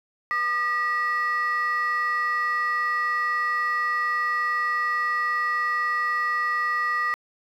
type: tone pair together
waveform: sine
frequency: 1214 / 1930.4 Hz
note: D#6 / B6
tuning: -43 / -40 cents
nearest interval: minor sixth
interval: 803 cents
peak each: -23 dBFS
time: 0.31-7.14 s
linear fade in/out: 0 ms
effects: tanh soft clip ceiling -18 dBFS + 9-bit

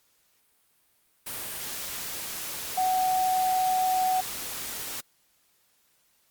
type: tone in noise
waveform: sine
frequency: 746 Hz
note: F#5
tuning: 14 cents sharp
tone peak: -22 dBFS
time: 2.77-4.21 s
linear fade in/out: 10 ms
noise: white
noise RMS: -35 dBFS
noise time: 1.26-5.01 s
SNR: +10 dB
effects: white hiss -67 dBFS RMS until 6.3 s + Opus 48 kbps

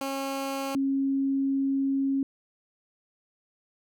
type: tone pair in turn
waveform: 15% pulse / sine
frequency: 272.4 / 272.4 Hz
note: C#4 / C#4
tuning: -30 / -30 cents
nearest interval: unison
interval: 0 cents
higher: neither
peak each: -23 dBFS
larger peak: neither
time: 0.01-0.75 / 0.75-2.23 s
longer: second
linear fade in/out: 2 ms
effects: none

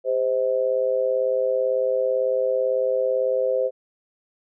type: tone with amplitude modulation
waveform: sine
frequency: 519 Hz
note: C5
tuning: 14 cents flat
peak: -15 dBFS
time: 0.04-3.71 s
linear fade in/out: 50 ms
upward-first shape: sine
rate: 118 Hz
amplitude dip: 85%
effects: none

